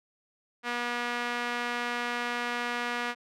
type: tone with band-pass filter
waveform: sawtooth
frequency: 241 Hz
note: B3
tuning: 42 cents flat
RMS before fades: -32 dBFS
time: 0.63-3.15 s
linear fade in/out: 50 ms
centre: 1800 Hz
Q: 1.1
effects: none